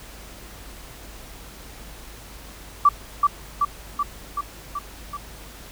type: tone with echo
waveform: sine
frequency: 1161 Hz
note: D6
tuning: 20 cents flat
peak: -10 dBFS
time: 2.85-2.89 s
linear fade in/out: 5 ms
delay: 380 ms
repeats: 6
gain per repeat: -3 dB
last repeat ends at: 5.17 s
effects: added 50 Hz sine -43 dBFS peak until 5.71 s + pink hiss -43 dBFS RMS until 5.71 s